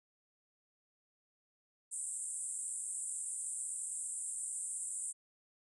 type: band-pass noise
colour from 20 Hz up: pink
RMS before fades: -41 dBFS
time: 1.91-5.13 s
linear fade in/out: 20 ms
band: 7700 to 9600 Hz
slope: 96 dB/octave
effects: none